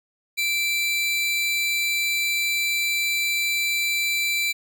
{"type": "tone pair together", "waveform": "45% pulse", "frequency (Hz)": [2341, 3987], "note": ["D7", "B7"], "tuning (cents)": [-6, 16], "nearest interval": "major sixth", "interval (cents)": 922, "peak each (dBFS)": [-22, -28], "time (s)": [0.37, 4.53], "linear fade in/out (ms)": 20, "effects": []}